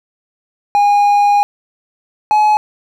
triangle tone pair in turn, 818 / 848.2 Hz, G#5 / G#5, -26 / +36 cents, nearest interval minor second, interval 62 cents, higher second, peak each -6 dBFS, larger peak neither, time 0.75-1.43 / 2.31-2.57 s, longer first, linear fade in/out 0 ms, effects none

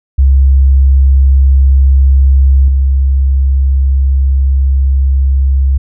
sine tone with level steps, 67.3 Hz, C2, 49 cents sharp, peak -3 / -6 dBFS, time 0.18-5.78 s, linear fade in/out 10 ms, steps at 2.68 s, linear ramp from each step 2 ms, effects none

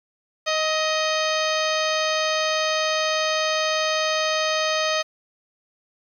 harmonic tone with a mistuned harmonic, 625 Hz, D#5, 8 cents sharp, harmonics 1 / 2 / 3 / 4 / 5 / 6 / 7 / 8 / 10, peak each -24 / -27 / -29 / -30 / -31 / -32 / -32 / -33 / -34 dBFS, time 0.46-5.03 s, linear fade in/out 20 ms, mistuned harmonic 2, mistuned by +16 cents, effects 9-bit

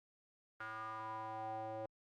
square tone with band-pass filter sweep, 110 Hz, A2, in tune, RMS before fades -45 dBFS, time 0.6-1.86 s, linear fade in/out 5 ms, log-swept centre 1400 to 610 Hz, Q 5, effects Opus 32 kbps

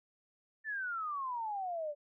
sine exponential sweep, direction down, 1793 to 572 Hz, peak -35 dBFS, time 0.64-1.95 s, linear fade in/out 50 ms, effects none

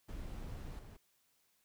brown noise with level steps, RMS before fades -45 / -51 dBFS, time 0.08-0.97 s, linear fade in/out 10 ms, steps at 0.79 s, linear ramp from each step 2 ms, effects white hiss -75 dBFS RMS until 1.64 s

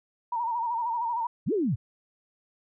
sine tone with vibrato, 936 Hz, A#5, 7 cents sharp, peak -26 dBFS, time 0.32-1.27 s, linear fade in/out 5 ms, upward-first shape sine, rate 13 Hz, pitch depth 73 cents each way
sine linear two-way sweep, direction up then down, 87 to 454.6 to 87 Hz, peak -23 dBFS, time 1.46-1.76 s, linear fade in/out 20 ms, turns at 1.53 s
effects none

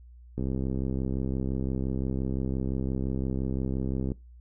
click train, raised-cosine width 3 ms, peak -18 dBFS, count 247, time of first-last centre 0.38-4.119 s, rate 65.8 Hz, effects noise-tail reverb RT60 0.2 s tail -20 dB re dry + added 60 Hz sine -47 dBFS peak until 4.4 s

